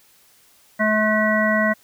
harmonic tone, 215 Hz, A3, 40 cents flat, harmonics 1 / 3 / 5 / 7 / 9, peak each -21 / -21 / -26 / -25 / -21 dBFS, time 0.79-1.74 s, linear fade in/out 20 ms, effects white hiss -55 dBFS RMS until 1.83 s

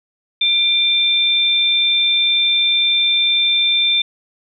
sine tone pair together, 2382 / 3569 Hz, D7 / A7, +24 / +24 cents, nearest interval perfect fifth, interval 700 cents, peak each -20 / -13 dBFS, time 0.41-4.02 s, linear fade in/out 5 ms, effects none

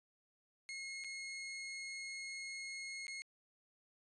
sawtooth tone with dropouts, 2161 Hz, C#7, 45 cents flat, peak -40 dBFS, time 0.69-3.22 s, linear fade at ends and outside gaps 0 ms, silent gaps 1.039-1.045 / 3.068-3.081 s, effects resampled to 22050 Hz

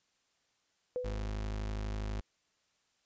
sine tone with exponential decay, 499.2 Hz, B4, 19 cents sharp, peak -30 dBFS, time 0.96-1.38 s, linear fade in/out 0 ms, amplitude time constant 91 ms
35% pulse tone, 52.2 Hz, G#1, 10 cents sharp, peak -33 dBFS, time 1.04-2.21 s, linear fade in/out 10 ms
effects white hiss -75 dBFS RMS until 3.05 s + resampled to 16000 Hz

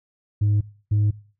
sine tone pair in turn, 103.83 / 104.49 Hz, G#2 / G#2, 0 / +11 cents, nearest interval unison, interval 11 cents, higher second, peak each -14 dBFS, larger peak neither, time 0.41-0.61 / 0.91-1.11 s, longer neither, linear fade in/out 10 ms, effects noise-tail reverb RT60 0.4 s tail -20 dB re dry + tanh soft clip ceiling -15 dBFS

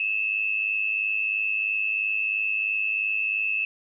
sine tone pair together, 2593 / 2696 Hz, E7 / E7, -29 / +38 cents, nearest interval minor second, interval 67 cents, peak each -24 / -29 dBFS, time 0-3.65 s, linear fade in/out 2 ms, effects none

